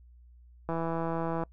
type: click train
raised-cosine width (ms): 1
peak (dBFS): -19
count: 124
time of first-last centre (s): 0.69-1.435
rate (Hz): 165
effects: noise-tail reverb RT60 0.1 s tail -25 dB re dry + added 60 Hz sine -52 dBFS peak until 1.52 s